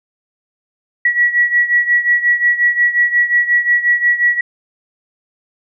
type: beating tone pair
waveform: sine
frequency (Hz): 1929 / 1934.6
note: B6 / B6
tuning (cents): -41 / -36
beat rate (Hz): 5.6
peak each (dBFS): -12 / -16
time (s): 1.05-4.41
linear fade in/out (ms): 5
effects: none